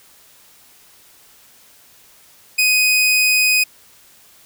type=tone; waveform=sawtooth; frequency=2500 Hz; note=D#7; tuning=8 cents sharp; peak=-9 dBFS; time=2.58-3.64 s; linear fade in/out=10 ms; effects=white hiss -49 dBFS RMS until 4.45 s